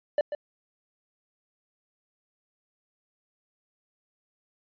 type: tone with echo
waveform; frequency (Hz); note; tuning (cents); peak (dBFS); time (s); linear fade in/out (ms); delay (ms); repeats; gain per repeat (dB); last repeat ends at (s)
triangle; 590; D5; +8; -18; 0.18-0.21; 2; 140; 1; -9; 0.35
effects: resampled to 11025 Hz